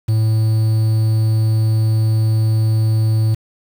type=tone with quantisation; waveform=triangle; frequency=110 Hz; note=A2; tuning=in tune; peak=-10 dBFS; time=0.08-3.35 s; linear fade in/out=10 ms; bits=6; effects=none